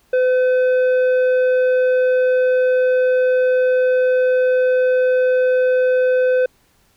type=tone with tanh clipping; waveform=triangle; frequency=508 Hz; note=B4; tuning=49 cents sharp; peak=-14 dBFS; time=0.13-6.46 s; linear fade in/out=5 ms; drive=12 dB; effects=pink hiss -58 dBFS RMS until 6.96 s